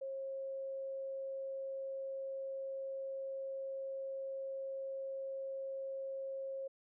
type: tone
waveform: sine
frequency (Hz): 539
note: C#5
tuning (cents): -49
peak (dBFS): -39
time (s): 0.01-6.68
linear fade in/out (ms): 10
effects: none